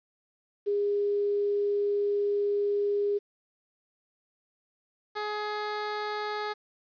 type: tone pair in turn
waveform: sine / 15% pulse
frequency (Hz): 407.9 / 420.6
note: G#4 / G#4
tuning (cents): -31 / +22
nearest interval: minor second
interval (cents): 53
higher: second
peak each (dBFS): -24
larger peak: neither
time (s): 0.66-3.19 / 5.15-6.54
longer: first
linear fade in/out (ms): 20
effects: resampled to 11025 Hz + 10-bit